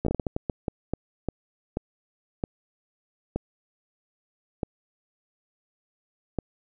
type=slowing click train; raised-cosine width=2 ms; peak=-13 dBFS; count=17; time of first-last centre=0.05-6.387 s; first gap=14 ms; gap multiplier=1.38; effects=none